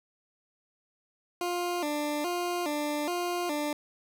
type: tone with vibrato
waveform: 20% pulse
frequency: 322.9 Hz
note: E4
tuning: 36 cents flat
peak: -24 dBFS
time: 1.41-3.73 s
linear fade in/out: 2 ms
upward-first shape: square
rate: 1.2 Hz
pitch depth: 150 cents each way
effects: none